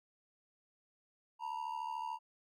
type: ring-modulated tone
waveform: triangle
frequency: 932.3 Hz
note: A#5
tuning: in tune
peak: -33 dBFS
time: 1.39-2.19 s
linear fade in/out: 50 ms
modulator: 36.8 Hz
effects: none